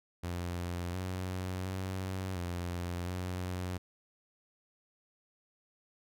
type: tone with pitch steps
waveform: sawtooth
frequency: 87.7 / 92.4 / 94.3 / 87.8 / 90.9 Hz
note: F2 / F#2 / F#2 / F2 / F#2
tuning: +8 / -2 / +33 / +10 / -30 cents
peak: -31 dBFS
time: 0.23-3.78 s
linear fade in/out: 10 ms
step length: 710 ms
effects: none